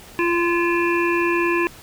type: harmonic tone with a mistuned harmonic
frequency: 344.4 Hz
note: F4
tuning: 24 cents flat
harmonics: 1 / 3 / 5 / 7 / 8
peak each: -19 / -24 / -26 / -27 / -28 dBFS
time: 0.19-1.67 s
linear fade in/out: 0 ms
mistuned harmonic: 8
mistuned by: -52 cents
effects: pink hiss -43 dBFS RMS until 1.82 s